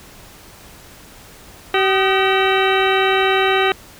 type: harmonic tone with a mistuned harmonic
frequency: 383.2 Hz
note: G4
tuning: 39 cents flat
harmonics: 1 / 2 / 3 / 4 / 5 / 6 / 7 / 8 / 10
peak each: -17 / -20 / -22 / -23 / -24 / -25 / -25 / -26 / -27 dBFS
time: 1.74-3.72 s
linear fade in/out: 2 ms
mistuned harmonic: 3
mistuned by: +120 cents
effects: pink hiss -42 dBFS RMS until 3.99 s